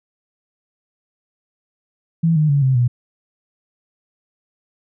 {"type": "tone with pitch steps", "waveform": "sine", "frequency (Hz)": [165, 153.06, 141.99, 131.72, 122.19], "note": ["E3", "D#3", "C#3", "C3", "B2"], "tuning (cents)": [2, -28, 42, 12, -18], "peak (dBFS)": -12, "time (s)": [2.23, 2.88], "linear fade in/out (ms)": 10, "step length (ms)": 130, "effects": []}